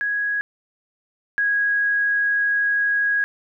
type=tone pair in turn; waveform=sine; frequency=1661.2 / 1652.1 Hz; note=G#6 / G#6; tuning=0 / -10 cents; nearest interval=unison; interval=10 cents; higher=first; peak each=-20 / -17 dBFS; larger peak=second; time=0.01-0.41 / 1.38-3.24 s; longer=second; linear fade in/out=0 ms; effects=none